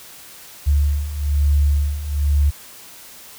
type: beating tone pair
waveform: sine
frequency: 71.5 / 72.6 Hz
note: D2 / D2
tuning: -46 / -19 cents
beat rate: 1.1 Hz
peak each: -20 / -16 dBFS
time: 0.66-2.51 s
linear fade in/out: 20 ms
effects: white hiss -41 dBFS RMS until 3.38 s